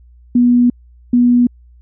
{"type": "tone pair in turn", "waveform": "sine", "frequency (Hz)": [243.4, 243.4], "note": ["B3", "B3"], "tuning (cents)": [-25, -25], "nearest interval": "unison", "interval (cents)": 0, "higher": "neither", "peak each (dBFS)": -7, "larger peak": "neither", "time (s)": [[0.35, 0.7], [1.13, 1.47]], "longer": "first", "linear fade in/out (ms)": 5, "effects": ["added 60 Hz sine -41 dBFS peak until 1.81 s"]}